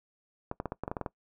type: clicks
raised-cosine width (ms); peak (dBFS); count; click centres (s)
1; -19; 10; 0.514 / 0.601 / 0.657 / 0.721 / 0.836 / 0.879 / 0.915 / 0.968 / 1.013 / 1.062
effects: noise-tail reverb RT60 0.1 s tail -21 dB re dry